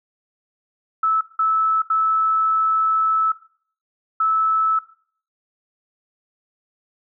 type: tone bursts at uneven times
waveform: sine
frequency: 1307 Hz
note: E6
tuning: 15 cents flat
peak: -15 dBFS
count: 4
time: 1.03-1.21 / 1.39-1.82 / 1.9-3.32 / 4.2-4.79 s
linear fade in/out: 5 ms
effects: noise-tail reverb RT60 0.5 s tail -17 dB re dry